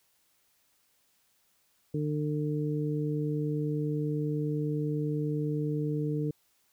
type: harmonic tone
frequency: 150 Hz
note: D3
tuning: 37 cents sharp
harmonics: 1 / 2 / 3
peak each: -30 / -33 / -35 dBFS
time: 1.94-6.31 s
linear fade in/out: 5 ms
effects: white hiss -70 dBFS RMS until 6.72 s